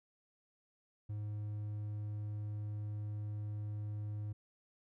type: tone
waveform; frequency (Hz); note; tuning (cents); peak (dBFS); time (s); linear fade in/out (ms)
triangle; 104.9; G#2; +18; -36; 1.09-4.33; 10
effects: none